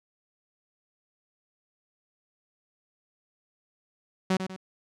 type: tone with echo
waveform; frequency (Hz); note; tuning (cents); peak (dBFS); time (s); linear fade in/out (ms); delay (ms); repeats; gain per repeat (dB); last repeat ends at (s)
sawtooth; 187.8; F#3; +26; -18; 4.3-4.37; 5; 97; 2; -8; 4.564
effects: low-pass 7000 Hz 12 dB/octave